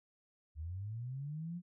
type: linear sweep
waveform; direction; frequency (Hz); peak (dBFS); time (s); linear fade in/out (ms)
sine; up; 72.3 to 180; -39; 0.55-1.62; 50
effects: none